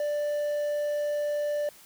triangle tone with quantisation, 589 Hz, D5, 5 cents sharp, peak -24 dBFS, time 0-1.69 s, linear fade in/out 2 ms, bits 9, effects white hiss -53 dBFS RMS until 1.85 s

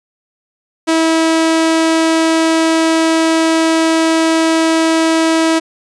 sawtooth tone, 324.2 Hz, E4, 29 cents flat, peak -6 dBFS, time 0.87-5.6 s, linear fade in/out 20 ms, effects resampled to 22050 Hz

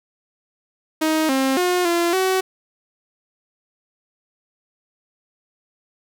sawtooth tone with pitch steps, 314.4 / 266.5 / 359.3 / 342.6 / 376.7 Hz, D#4 / C4 / F4 / F4 / F#4, +18 / +32 / +49 / -33 / +31 cents, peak -13 dBFS, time 1.01-2.41 s, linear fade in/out 10 ms, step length 280 ms, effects none

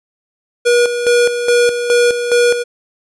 square tone with tremolo, 481.4 Hz, B4, 44 cents flat, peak -9 dBFS, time 0.65-2.64 s, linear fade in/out 20 ms, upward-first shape square, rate 2.4 Hz, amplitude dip 60%, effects resampled to 24000 Hz

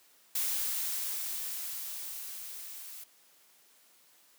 blue noise with level ramp, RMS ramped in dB -31 to -46 dBFS, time 0.35-3.04 s, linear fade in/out 5 ms, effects white hiss -63 dBFS RMS until 4.38 s + high-pass 200 Hz 12 dB/octave

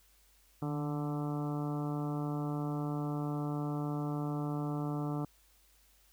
harmonic tone with a mistuned harmonic, 146.83 Hz, D3, in tune, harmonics 1 / 2 / 3 / 4 / 5 / 6 / 7 / 8 / 9, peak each -35 / -37 / -45 / -48 / -46 / -49 / -52 / -49 / -52 dBFS, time 0.62-5.25 s, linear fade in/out 2 ms, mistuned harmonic 1, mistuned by +36 cents, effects added 50 Hz sine -67 dBFS peak until 6.12 s + white hiss -67 dBFS RMS until 6.12 s

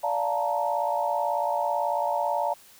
sine chord, Bb major seventh, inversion first, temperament just, 582.7 / 699.2 / 874.1 / 932.3 Hz, D5 / F5 / A5 / Bb5, -14 / +2 / -12 / 0 cents, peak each -29 dBFS, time 0.03-2.54 s, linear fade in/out 10 ms, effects white hiss -53 dBFS RMS until 2.79 s

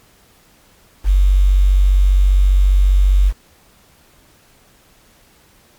sine tone with quantisation, 47.45 Hz, F#1, 44 cents sharp, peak -8 dBFS, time 1.04-3.33 s, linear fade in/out 50 ms, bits 6, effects pink hiss -51 dBFS RMS until 5.78 s + MP3 96 kbps

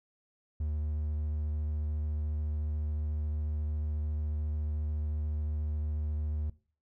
triangle tone with vibrato, 75.7 Hz, D#2, 47 cents flat, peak -28 dBFS, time 0.6-6.5 s, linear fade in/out 5 ms, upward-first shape sine, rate 14 Hz, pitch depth 12 cents each way, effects noise-tail reverb RT60 0.4 s tail -19 dB re dry

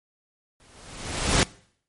pink noise with exponential growth, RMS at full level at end -17 dBFS, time 0.6-1.43 s, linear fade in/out 0 ms, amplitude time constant 180 ms, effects noise-tail reverb RT60 0.6 s tail -22 dB re dry + MP3 48 kbps

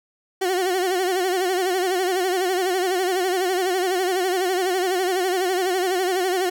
30% pulse tone with vibrato, 368.5 Hz, F#4, 7 cents flat, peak -17 dBFS, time 0.41-6.5 s, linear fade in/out 10 ms, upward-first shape sine, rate 12 Hz, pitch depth 83 cents each way, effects none

